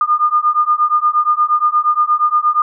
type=beating tone pair; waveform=sine; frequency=1211 / 1219.5 Hz; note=D#6 / D#6; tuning=-47 / -35 cents; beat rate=8.5 Hz; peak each=-14 dBFS; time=0.01-2.62 s; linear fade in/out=2 ms; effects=none